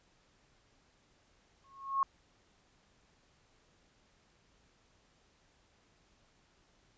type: tone with exponential growth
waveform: sine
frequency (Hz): 1090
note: C#6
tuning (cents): -29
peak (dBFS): -24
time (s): 1.64-2.03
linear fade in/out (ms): 1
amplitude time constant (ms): 83
effects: pink hiss -69 dBFS RMS until 6.97 s + resampled to 16000 Hz